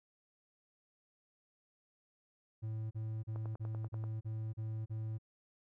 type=tone bursts; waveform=triangle; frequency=110 Hz; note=A2; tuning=in tune; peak=-35 dBFS; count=8; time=2.62-5.185 s; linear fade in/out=20 ms; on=290 ms; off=35 ms
type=click train; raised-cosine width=1 ms; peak=-35 dBFS; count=8; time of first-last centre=3.36-4.04 s; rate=10.3 Hz
effects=none